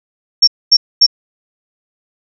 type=tone bursts; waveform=sine; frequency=5480 Hz; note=F8; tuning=34 cents flat; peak=-3 dBFS; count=3; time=0.42-1.065 s; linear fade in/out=10 ms; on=55 ms; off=240 ms; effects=none